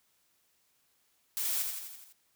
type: noise with echo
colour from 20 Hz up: blue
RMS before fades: -33 dBFS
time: 1.37-1.62 s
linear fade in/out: 0 ms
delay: 84 ms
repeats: 6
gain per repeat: -4 dB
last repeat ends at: 2.124 s
effects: white hiss -72 dBFS RMS until 2.35 s